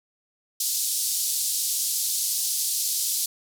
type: band-pass noise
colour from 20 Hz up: white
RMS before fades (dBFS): -26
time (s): 0.6-3.26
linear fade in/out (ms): 5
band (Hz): 4200 to 13000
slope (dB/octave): 24
effects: none